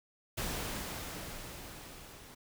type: noise with level ramp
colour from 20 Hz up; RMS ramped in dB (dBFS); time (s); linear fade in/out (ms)
pink; -36 to -53; 0.37-2.35; 10
effects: none